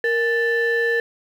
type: tone pair together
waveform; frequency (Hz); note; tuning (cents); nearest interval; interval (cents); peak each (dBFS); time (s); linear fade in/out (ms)
sine; 466.2 / 1760; A#4 / A6; 0 / 0; octave + major seventh; 2300; -18; 0.04-1; 2
effects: tanh soft clip ceiling -14 dBFS + 8-bit